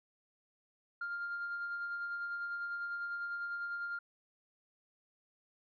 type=tone with tremolo; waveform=sine; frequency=1400 Hz; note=F6; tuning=4 cents sharp; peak=-34 dBFS; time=1.01-3.99 s; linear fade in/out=5 ms; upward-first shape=sine; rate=10 Hz; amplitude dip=35%; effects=tanh soft clip ceiling -33 dBFS